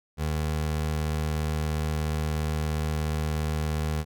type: tone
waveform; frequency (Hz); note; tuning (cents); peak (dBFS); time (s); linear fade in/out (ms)
25% pulse; 77; D#2; -17; -22; 0.17-4.05; 50
effects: none